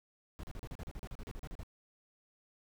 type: noise bursts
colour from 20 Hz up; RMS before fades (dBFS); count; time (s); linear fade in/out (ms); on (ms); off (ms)
brown; -43; 16; 0.39-1.633; 0; 43; 37
effects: none